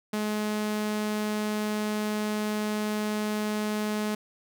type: tone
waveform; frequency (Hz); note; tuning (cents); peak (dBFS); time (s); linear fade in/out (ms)
sawtooth; 211.9; G#3; +35; -23; 0.13-4.15; 5
effects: none